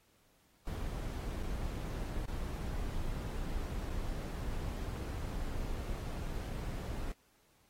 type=noise with dropouts; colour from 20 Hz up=brown; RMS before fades=-38 dBFS; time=0.67-7.12 s; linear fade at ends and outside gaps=1 ms; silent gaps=1.427-1.433 / 2.256-2.28 / 3.897-3.902 s; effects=pink hiss -70 dBFS RMS until 7.69 s + AAC 48 kbps